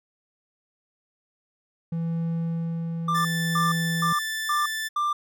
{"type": "tone with tremolo", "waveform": "triangle", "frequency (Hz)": 166, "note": "E3", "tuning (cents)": 12, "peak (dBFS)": -22, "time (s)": [1.92, 4.13], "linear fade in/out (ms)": 5, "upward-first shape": "sine", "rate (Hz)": 0.71, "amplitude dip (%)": 30}
{"type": "tone bursts", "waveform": "triangle", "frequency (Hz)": 1186, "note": "D6", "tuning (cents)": 17, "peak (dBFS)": -20, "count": 5, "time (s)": [3.08, 5.13], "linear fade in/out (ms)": 5, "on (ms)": 170, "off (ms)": 300}
{"type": "tone", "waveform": "sawtooth", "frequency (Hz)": 1760, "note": "A6", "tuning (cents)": 0, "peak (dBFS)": -24, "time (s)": [3.14, 4.89], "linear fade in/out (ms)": 20}
{"effects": []}